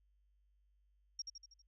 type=tone with echo; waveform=sine; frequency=5588 Hz; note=F8; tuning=in tune; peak=-38 dBFS; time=1.19-1.22 s; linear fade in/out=5 ms; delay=80 ms; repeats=5; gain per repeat=-5 dB; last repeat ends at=1.62 s; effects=added 50 Hz sine -70 dBFS peak until 1.67 s